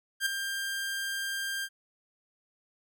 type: tone with ADSR envelope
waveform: sawtooth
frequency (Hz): 1593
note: G6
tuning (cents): +27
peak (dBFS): -20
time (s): 0.2-1.69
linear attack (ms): 61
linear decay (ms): 6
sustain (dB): -8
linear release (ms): 56
effects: none